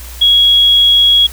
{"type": "tone", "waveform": "sine", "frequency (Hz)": 3322, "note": "G#7", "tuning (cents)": 0, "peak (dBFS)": -5, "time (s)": [0.21, 1.27], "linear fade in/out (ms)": 10, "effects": ["added 60 Hz sine -28 dBFS peak until 1.32 s", "white hiss -33 dBFS RMS until 1.32 s"]}